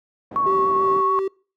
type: band-pass noise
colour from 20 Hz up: pink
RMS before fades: -36 dBFS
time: 0.31-1.01 s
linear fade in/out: 5 ms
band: 190 to 620 Hz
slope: 12 dB/octave
type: tone with vibrato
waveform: sine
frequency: 1108 Hz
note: C#6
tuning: 1 cent flat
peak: -17 dBFS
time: 0.36-1.19 s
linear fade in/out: 0 ms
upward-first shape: sine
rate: 6.9 Hz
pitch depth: 21 cents each way
type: tone with tremolo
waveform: triangle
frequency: 386.3 Hz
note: G4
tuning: 25 cents flat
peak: -18 dBFS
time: 0.46-1.28 s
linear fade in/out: 5 ms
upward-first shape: sine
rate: 2.8 Hz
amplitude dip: 35%
effects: noise-tail reverb RT60 0.4 s tail -26 dB re dry